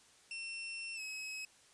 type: tone with pitch glide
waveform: sawtooth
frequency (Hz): 2700 to 2559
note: E7 to D#7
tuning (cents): +41 to +48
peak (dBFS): -38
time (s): 0.31-1.45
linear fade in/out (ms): 2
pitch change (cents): -93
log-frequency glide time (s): 0.95-1.01
effects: white hiss -64 dBFS RMS until 1.73 s + resampled to 22050 Hz